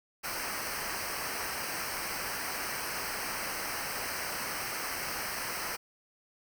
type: noise with comb filter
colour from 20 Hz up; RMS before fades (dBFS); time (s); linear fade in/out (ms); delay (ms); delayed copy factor
pink; -36; 0.23-5.77; 20; 0.28; -0.85
effects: none